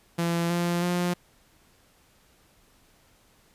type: tone with pitch steps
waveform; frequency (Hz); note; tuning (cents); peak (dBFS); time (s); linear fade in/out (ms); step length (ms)
sawtooth; 169.7 / 173.17 / 176.7; F3 / F3 / F3; -49 / -14 / +21; -20; 0.18-1.14; 10; 320
effects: pink hiss -61 dBFS RMS until 3.54 s + resampled to 32000 Hz